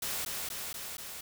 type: noise with echo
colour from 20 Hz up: white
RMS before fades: -35 dBFS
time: 0.02-0.25 s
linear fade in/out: 5 ms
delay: 240 ms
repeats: 4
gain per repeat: -2 dB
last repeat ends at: 1.21 s
effects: none